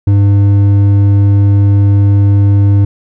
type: tone with hard clipping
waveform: sine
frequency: 100.3 Hz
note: G2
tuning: 40 cents sharp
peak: -6 dBFS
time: 0.07-2.85 s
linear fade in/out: 5 ms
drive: 6 dB
effects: none